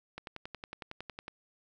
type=click train; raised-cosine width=0.3 ms; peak=-25 dBFS; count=13; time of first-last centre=0.18-1.281 s; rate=10.9 Hz; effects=none